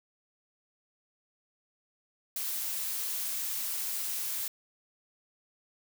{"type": "noise", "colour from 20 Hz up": "blue", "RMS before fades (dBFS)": -34, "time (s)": [2.36, 4.48], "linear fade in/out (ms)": 2, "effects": []}